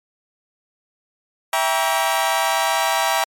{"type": "chord", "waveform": "sawtooth", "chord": "E diminished seventh", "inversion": "none", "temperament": "just", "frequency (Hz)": [659.3, 791.1, 949.3, 1139.2], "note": ["E5", "G5", "Bb5", "Db6"], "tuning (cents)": [0, 16, 31, 47], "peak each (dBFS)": [-19, -18, -18, -22], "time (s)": [1.53, 3.24], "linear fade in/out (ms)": 2, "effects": ["MP3 64 kbps"]}